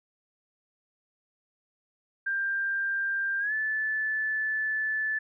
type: tone with pitch glide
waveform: sine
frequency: 1589 to 1742.9 Hz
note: G6 to A6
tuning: +23 to -17 cents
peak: -26 dBFS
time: 2.26-5.19 s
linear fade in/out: 10 ms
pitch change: +160 cents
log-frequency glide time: 3.39-3.53 s
effects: none